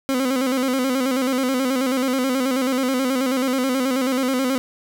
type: tone with vibrato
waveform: 30% pulse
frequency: 260.1 Hz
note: C4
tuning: 10 cents flat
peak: -16 dBFS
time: 0.09-4.58 s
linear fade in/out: 0 ms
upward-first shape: square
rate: 9.3 Hz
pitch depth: 64 cents each way
effects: none